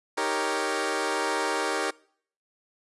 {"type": "chord", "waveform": "15% pulse", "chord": "Eb dominant seventh", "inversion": "none", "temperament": "equal", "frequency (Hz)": [311.1, 392, 466.2, 554.4], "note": ["Eb4", "G4", "Bb4", "Db5"], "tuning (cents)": [0, 0, 0, 0], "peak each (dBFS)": [-27, -24, -24, -26], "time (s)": [0.17, 1.91], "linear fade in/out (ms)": 10, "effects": ["noise-tail reverb RT60 0.6 s tail -24 dB re dry", "resampled to 24000 Hz"]}